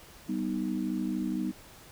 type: chord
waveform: sine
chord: G augmented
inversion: none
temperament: equal with one note detuned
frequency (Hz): 193.97 / 246.9 / 311.1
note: G3 / B3 / D#4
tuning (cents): -18 / 0 / 0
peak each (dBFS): -33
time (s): 0.28-1.52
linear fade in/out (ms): 20
effects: pink hiss -52 dBFS RMS until 1.91 s